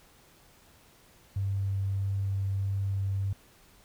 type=tone with vibrato; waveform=triangle; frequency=98 Hz; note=G2; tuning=in tune; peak=-23 dBFS; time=1.36-3.33 s; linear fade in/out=5 ms; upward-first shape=triangle; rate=1.6 Hz; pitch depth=8 cents each way; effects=tanh soft clip ceiling -25 dBFS + pink hiss -59 dBFS RMS until 3.84 s